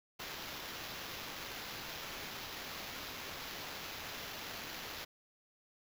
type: noise with sample-and-hold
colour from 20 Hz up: white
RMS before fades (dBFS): -45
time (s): 0.19-5.05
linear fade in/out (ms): 10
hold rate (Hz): 8820
effects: none